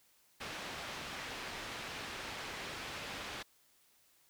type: low-pass noise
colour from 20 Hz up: white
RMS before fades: -44 dBFS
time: 0.4-3.43 s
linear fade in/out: 10 ms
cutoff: 3100 Hz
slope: 12 dB/octave
effects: white hiss -69 dBFS RMS until 4.29 s